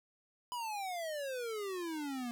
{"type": "exponential sweep", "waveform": "square", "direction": "down", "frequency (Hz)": [1000, 234.2], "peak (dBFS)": -38, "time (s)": [0.52, 2.31], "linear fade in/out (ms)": 0, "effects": []}